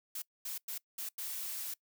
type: noise bursts at uneven times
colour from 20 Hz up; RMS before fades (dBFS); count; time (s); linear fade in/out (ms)
blue; -40; 5; 0.15-0.22 / 0.45-0.58 / 0.68-0.78 / 0.98-1.09 / 1.18-1.74; 5
effects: noise-tail reverb RT60 0.1 s tail -23 dB re dry